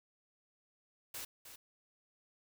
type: noise with echo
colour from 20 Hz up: white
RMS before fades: -44 dBFS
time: 1.14-1.25 s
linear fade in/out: 5 ms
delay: 310 ms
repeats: 1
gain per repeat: -9 dB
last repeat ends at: 1.56 s
effects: none